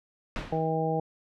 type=noise with exponential decay; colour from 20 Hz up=pink; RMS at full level=-30 dBFS; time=0.36-0.76 s; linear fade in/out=0 ms; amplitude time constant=85 ms
type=harmonic tone; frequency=160 Hz; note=D#3; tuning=49 cents sharp; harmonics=1 / 2 / 3 / 4 / 5; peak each=-30 / -35 / -30 / -34 / -31 dBFS; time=0.52-1 s; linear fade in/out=5 ms
effects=low-pass 3000 Hz 12 dB/octave